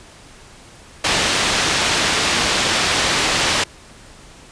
white low-pass noise, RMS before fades -18 dBFS, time 1.04-3.64 s, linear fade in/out 5 ms, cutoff 4500 Hz, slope 12 dB/octave, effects pink hiss -43 dBFS RMS until 4.51 s + resampled to 22050 Hz

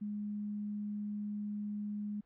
sine tone, 207.7 Hz, G#3, in tune, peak -36 dBFS, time 0.01-2.21 s, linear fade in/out 10 ms, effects pink hiss -75 dBFS RMS until 2.25 s + low-pass 2000 Hz 12 dB/octave

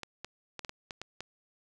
clicks, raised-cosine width 0.2 ms, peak -22 dBFS, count 8, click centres 0.033 / 0.246 / 0.593 / 0.648 / 0.694 / 0.908 / 1.016 / 1.206 s, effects none

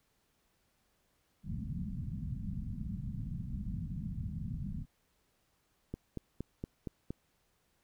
white low-pass noise, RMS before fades -39 dBFS, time 1.43-4.86 s, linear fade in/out 50 ms, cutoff 210 Hz, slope 48 dB/octave
click train, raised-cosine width 3 ms, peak -25 dBFS, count 6, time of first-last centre 5.94-7.106 s, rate 4.29 Hz
effects pink hiss -75 dBFS RMS until 7.83 s

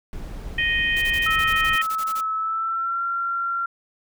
brown noise, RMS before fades -33 dBFS, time 0.13-1.76 s, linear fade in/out 0 ms
harmonic tone, 622.3 Hz, D#5, in tune, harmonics 3 / 4 / 5, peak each -21 / -25 / -27 dBFS, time 0.58-1.82 s, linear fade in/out 5 ms
white noise bursts, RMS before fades -36 dBFS, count 15, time 0.96-2.211 s, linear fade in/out 10 ms, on 61 ms, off 24 ms
sine tone with pitch glide, 1300 to 1373.3 Hz, E6 to F6, -24 to -30 cents, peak -22 dBFS, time 1.26-3.66 s, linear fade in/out 5 ms, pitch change +94 cents, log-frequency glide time 2.36-3.02 s
effects none

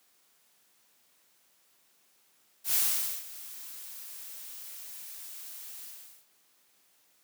blue noise with ADSR envelope, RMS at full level -25 dBFS, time 2.64-6.26 s, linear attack 100 ms, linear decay 490 ms, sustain -19 dB, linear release 440 ms, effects white hiss -67 dBFS RMS until 7.23 s + high-pass 150 Hz 12 dB/octave

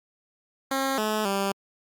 10% pulse tone with pitch steps, 269.2 / 214.8 / 196.9 Hz, C4 / A3 / G3, +49 / -41 / +8 cents, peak -16 dBFS, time 0.71-1.52 s, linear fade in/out 5 ms, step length 270 ms, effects Opus 48 kbps

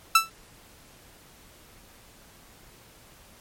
sawtooth tone with exponential decay, 1326 Hz, E6, 10 cents sharp, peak -8 dBFS, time 0.15-0.3 s, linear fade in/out 5 ms, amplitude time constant 31 ms, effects pink hiss -53 dBFS RMS until 3.4 s + MP3 64 kbps

